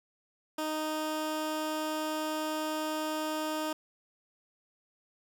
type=tone; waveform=15% pulse; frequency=310 Hz; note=D#4; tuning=6 cents flat; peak=-25 dBFS; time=0.58-3.73 s; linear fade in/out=5 ms; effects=none